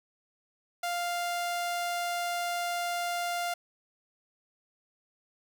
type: tone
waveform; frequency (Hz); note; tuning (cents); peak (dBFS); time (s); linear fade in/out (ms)
sawtooth; 698.5; F5; 0; -26; 0.83-3.54; 5
effects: none